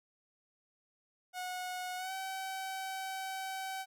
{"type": "tone with pitch glide", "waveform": "sawtooth", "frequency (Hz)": [730, 765], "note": ["F#5", "G5"], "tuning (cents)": [-24, -42], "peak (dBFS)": -34, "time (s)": [1.33, 3.86], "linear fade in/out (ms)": 50, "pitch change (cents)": 82, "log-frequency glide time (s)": [1.97, 2.12], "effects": []}